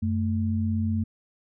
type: tone pair together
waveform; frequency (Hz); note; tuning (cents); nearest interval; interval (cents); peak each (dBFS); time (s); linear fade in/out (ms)
sine; 92.9 / 221; F#2 / A3; +7 / +8; octave + minor third; 1501; -25 / -26; 0.02-1.04; 10
effects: none